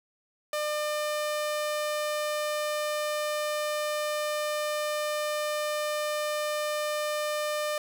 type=tone; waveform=sawtooth; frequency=600 Hz; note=D5; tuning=37 cents sharp; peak=-24 dBFS; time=0.53-7.78 s; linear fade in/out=2 ms; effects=none